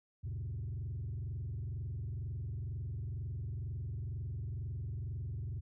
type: tone with frequency modulation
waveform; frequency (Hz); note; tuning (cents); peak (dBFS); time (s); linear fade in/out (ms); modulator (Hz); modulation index
sine; 101.7; G#2; -36; -35; 0.23-5.61; 20; 22.1; 1.4
effects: tanh soft clip ceiling -35 dBFS